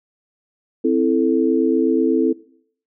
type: chord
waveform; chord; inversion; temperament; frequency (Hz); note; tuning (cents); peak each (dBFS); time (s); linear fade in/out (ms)
sine; A minor; first; equal; 261.6 / 329.6 / 440; C4 / E4 / A4; 0 / 0 / 0; -18 / -18 / -19; 0.84-2.33; 10
effects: noise-tail reverb RT60 0.6 s tail -20 dB re dry